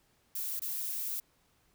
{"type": "noise with dropouts", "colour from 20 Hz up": "violet", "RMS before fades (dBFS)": -36, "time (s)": [0.35, 1.2], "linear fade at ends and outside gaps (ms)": 5, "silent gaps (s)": [0.595, 0.618], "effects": ["pink hiss -70 dBFS RMS until 1.74 s"]}